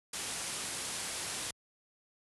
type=low-pass noise; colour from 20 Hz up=white; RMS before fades=-39 dBFS; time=0.13-1.51 s; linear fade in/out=5 ms; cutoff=11000 Hz; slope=96 dB/octave; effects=high-pass 60 Hz 12 dB/octave